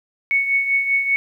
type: tone with tremolo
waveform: sine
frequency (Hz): 2217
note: C#7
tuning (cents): 0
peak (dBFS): -13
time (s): 0.31-1.16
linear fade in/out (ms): 0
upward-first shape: triangle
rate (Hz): 5.1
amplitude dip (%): 65
effects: 9-bit